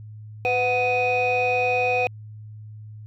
sine tone cluster, 501 / 736 / 2496 Hz, B4 / F#5 / D#7, +25 / -9 / +5 cents, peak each -22 dBFS, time 0.45-2.07 s, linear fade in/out 0 ms, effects tanh soft clip ceiling -14 dBFS + added 107 Hz sine -37 dBFS peak until 3.06 s

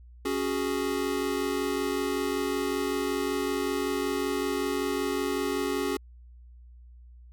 square chord, C# suspended fourth, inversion none, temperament equal, 277.2 / 370 / 415.3 Hz, C#4 / F#4 / G#4, 0 / 0 / 0 cents, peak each -32 dBFS, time 0.25-5.97 s, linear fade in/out 5 ms, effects added 60 Hz sine -47 dBFS peak until 7.32 s

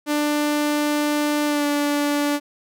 sawtooth tone with pitch glide, 296.1 to 290.5 Hz, D4 to D4, +14 to -19 cents, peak -15 dBFS, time 0.06-2.4 s, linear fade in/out 50 ms, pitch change -33 cents, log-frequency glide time 1.46-1.65 s, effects none

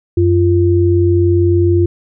sine tone pair together, 92.5 / 345.6 Hz, F#2 / F4, 0 / -18 cents, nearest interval octave + major seventh, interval 2282 cents, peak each -11 dBFS, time 0.17-1.86 s, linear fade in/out 5 ms, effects none

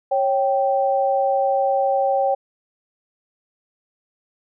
sine tone pair together, 549 / 780.9 Hz, C#5 / G5, -17 / -7 cents, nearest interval tritone, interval 610 cents, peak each -19 dBFS, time 0.11-2.35 s, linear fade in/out 10 ms, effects none

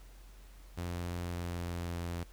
sawtooth tone with pitch glide, 87.31 to 86.06 Hz, F2 to F2, 0 to -25 cents, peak -32 dBFS, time 0.77-2.24 s, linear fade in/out 10 ms, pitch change -25 cents, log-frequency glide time 1.28-1.96 s, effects added 45 Hz sine -51 dBFS peak until 2.32 s + pink hiss -62 dBFS RMS until 2.32 s

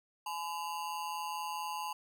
square ring-modulated tone, 932.3 Hz, A#5, in tune, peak -34 dBFS, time 0.26-1.93 s, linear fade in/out 5 ms, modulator 82.2 Hz, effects none

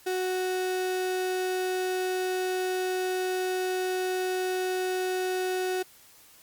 35% pulse tone, 370 Hz, F#4, in tune, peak -25 dBFS, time 0.06-5.83 s, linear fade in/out 10 ms, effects white hiss -55 dBFS RMS until 6.42 s + Opus 48 kbps

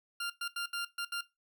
20% pulse tone bursts at uneven times, 1395 Hz, F6, 2 cents flat, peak -29 dBFS, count 6, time 0.2-0.3 / 0.41-0.48 / 0.56-0.66 / 0.73-0.85 / 0.98-1.05 / 1.12-1.21 s, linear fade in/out 5 ms, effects noise-tail reverb RT60 0.2 s tail -17 dB re dry

